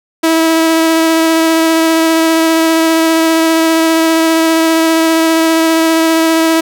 sawtooth tone with vibrato, 324.8 Hz, E4, 26 cents flat, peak -4 dBFS, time 0.23-6.61 s, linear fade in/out 10 ms, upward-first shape triangle, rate 15 Hz, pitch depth 14 cents each way, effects none

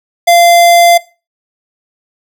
square tone, 690 Hz, F5, 21 cents flat, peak -4 dBFS, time 0.27-0.98 s, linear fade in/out 10 ms, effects noise-tail reverb RT60 0.3 s tail -19 dB re dry

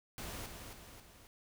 pink noise with echo, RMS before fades -44 dBFS, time 0.18-0.46 s, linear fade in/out 0 ms, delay 270 ms, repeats 3, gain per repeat -5 dB, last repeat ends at 1.27 s, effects none

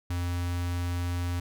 square tone with notch filter, 87.9 Hz, F2, 12 cents sharp, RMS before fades -30 dBFS, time 0.1-1.4 s, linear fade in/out 5 ms, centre 510 Hz, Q 1.4, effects none

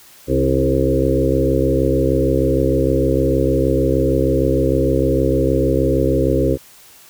harmonic tone with a mistuned harmonic, 66.5 Hz, C2, 29 cents sharp, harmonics 1 / 2 / 4 / 5 / 6 / 7 / 8, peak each -21 / -21 / -21 / -21 / -21 / -21 / -21 dBFS, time 0.27-6.58 s, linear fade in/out 50 ms, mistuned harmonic 5, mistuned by -20 cents, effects white hiss -45 dBFS RMS until 7.09 s

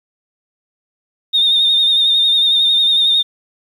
sine tone with vibrato, 3666 Hz, A#7, 30 cents flat, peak -9 dBFS, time 1.33-3.23 s, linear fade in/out 20 ms, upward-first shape sine, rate 11 Hz, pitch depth 39 cents each way, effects tanh soft clip ceiling -5 dBFS + 8-bit

